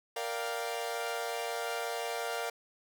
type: chord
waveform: sawtooth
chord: G minor seventh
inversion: first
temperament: equal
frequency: 466.2 / 587.3 / 698.5 / 784 Hz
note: Bb4 / D5 / F5 / G5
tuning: 0 / 0 / 0 / 0 cents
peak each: -34 / -37 / -34 / -39 dBFS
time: 0.16-2.5 s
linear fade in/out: 5 ms
effects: none